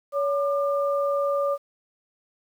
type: tone pair together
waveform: sine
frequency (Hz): 565 / 1197.2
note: C#5 / D6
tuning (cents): +33 / +33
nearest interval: octave + minor second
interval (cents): 1300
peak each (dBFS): -22 / -28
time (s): 0.12-1.58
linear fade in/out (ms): 50
effects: 9-bit